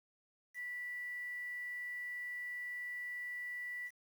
sine tone with quantisation, 1963 Hz, B6, 11 cents flat, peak -40 dBFS, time 0.54-3.91 s, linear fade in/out 50 ms, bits 10, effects none

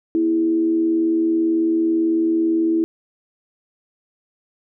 sine tone with frequency modulation, 328.2 Hz, E4, 8 cents flat, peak -15 dBFS, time 0.15-2.84 s, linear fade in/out 0 ms, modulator 81.9 Hz, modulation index 0.36, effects none

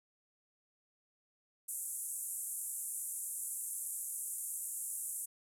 white band-pass noise, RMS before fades -41 dBFS, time 1.68-5.26 s, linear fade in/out 10 ms, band 7700 to 12000 Hz, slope 48 dB/octave, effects none

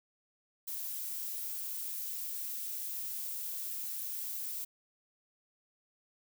violet noise, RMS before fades -39 dBFS, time 0.67-4.65 s, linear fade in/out 10 ms, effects none

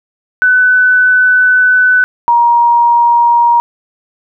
sine tone pair in turn, 1501 / 945.6 Hz, F#6 / A#5, +24 / +24 cents, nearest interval minor sixth, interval 800 cents, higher first, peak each -5 dBFS, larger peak neither, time 0.42-2.04 / 2.28-3.6 s, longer first, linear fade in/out 0 ms, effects none

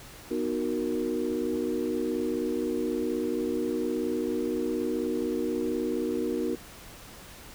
sine chord, B major seventh, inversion none, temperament equal, 246.9 / 311.1 / 370 / 466.2 Hz, B3 / D#4 / F#4 / A#4, 0 / 0 / 0 / 0 cents, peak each -32 / -31 / -31 / -32 dBFS, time 0.3-6.56 s, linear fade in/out 20 ms, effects tanh soft clip ceiling -17 dBFS + pink hiss -47 dBFS RMS until 7.54 s

